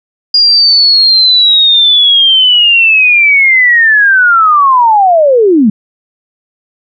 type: linear sweep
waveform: sine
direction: down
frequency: 4856 to 196 Hz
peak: -3 dBFS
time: 0.34-5.7 s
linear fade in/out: 5 ms
effects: none